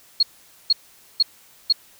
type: tone bursts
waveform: sine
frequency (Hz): 4308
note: C8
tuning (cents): +50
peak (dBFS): -12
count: 4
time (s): 0.2-1.726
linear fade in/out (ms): 5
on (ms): 29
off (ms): 470
effects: white hiss -52 dBFS RMS until 1.99 s